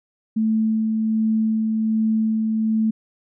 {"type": "tone with tremolo", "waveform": "sine", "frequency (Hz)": 220, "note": "A3", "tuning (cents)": 0, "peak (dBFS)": -16, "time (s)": [0.36, 2.91], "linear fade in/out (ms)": 10, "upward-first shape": "sine", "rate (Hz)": 1.3, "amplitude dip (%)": 25, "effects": []}